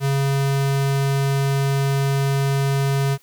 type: tone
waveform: square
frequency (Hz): 137.9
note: C#3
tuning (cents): -9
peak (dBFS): -18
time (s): 0-3.18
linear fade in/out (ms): 50
effects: white hiss -56 dBFS RMS until 3.22 s